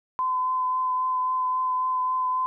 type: tone with vibrato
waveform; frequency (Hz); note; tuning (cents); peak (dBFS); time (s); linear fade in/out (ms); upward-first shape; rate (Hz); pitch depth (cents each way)
sine; 1020; C6; -44; -22; 0.19-2.46; 0; triangle; 3.7; 14
effects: none